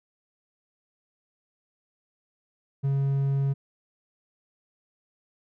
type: tone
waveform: triangle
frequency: 137.9 Hz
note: C#3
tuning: 9 cents flat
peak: -20 dBFS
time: 2.83-3.54 s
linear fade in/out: 20 ms
effects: none